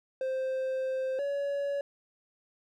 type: tone pair in turn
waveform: triangle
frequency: 523.3 / 564.7 Hz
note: C5 / C#5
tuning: 0 / +32 cents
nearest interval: minor second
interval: 132 cents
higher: second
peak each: -27 / -27 dBFS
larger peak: neither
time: 0.21-1.19 / 1.19-1.81 s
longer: first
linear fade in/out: 2 ms
effects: none